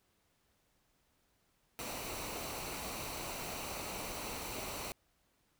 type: noise with comb filter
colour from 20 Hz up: pink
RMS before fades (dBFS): -42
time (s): 1.79-4.92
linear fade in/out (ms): 0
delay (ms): 0.59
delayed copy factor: -0.5
effects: pink hiss -75 dBFS RMS until 5.59 s